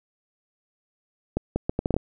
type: accelerating click train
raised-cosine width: 2 ms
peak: -10 dBFS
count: 8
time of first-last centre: 1.37-1.966 s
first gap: 190 ms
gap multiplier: 0.71
effects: none